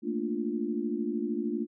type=chord; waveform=sine; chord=Bb major seventh; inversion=third; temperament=equal; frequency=220 / 233.1 / 293.7 / 349.2 Hz; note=A3 / Bb3 / D4 / F4; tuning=0 / 0 / 0 / 0 cents; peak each=-34 dBFS; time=0.02-1.67 s; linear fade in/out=50 ms; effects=none